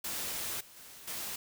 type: noise with level steps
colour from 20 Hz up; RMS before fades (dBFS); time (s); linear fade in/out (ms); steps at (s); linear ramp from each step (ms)
white; -37 / -55 / -51 / -39; 0.04-1.36; 5; 0.6 / 0.76 / 1.07; 10
effects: none